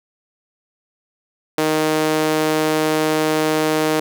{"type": "tone with high-pass filter", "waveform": "sawtooth", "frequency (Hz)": 155.56, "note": "D#3", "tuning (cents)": 0, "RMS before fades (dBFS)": -18, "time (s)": [1.58, 4], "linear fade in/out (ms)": 2, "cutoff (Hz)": 380, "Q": 1.6, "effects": []}